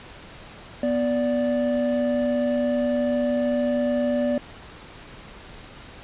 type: tone pair together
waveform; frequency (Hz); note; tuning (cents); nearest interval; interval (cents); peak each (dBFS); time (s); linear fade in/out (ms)
triangle; 245.7 / 584; B3 / D5; -9 / -10; octave + minor third; 1499; -21; 0.83-4.38; 2
effects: pink hiss -43 dBFS RMS until 6.03 s + resampled to 8000 Hz